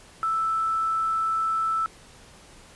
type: tone with quantisation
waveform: sine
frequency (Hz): 1319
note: E6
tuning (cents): +1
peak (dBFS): -22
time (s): 0.23-1.86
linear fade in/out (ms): 0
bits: 8
effects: pink hiss -50 dBFS RMS until 2.75 s + resampled to 24000 Hz